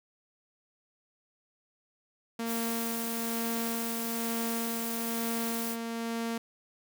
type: tone with tremolo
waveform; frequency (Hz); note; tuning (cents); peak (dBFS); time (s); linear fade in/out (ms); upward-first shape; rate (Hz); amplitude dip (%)
sawtooth; 230; A#3; -23; -27; 2.39-6.38; 5; sine; 1.1; 30
type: noise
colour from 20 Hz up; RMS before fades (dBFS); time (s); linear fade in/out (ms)
blue; -37; 2.45-5.77; 50
effects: none